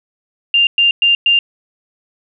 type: tone bursts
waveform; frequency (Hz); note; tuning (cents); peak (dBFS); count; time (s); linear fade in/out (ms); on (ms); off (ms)
sine; 2794; F7; 0; -8; 4; 0.54-1.39; 2; 130; 110
effects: none